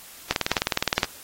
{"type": "click train", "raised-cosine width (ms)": 0.2, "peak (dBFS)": -3, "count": 15, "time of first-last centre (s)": [0.31, 1.032], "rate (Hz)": 19.4, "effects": ["white hiss -45 dBFS RMS until 1.23 s", "AAC 48 kbps"]}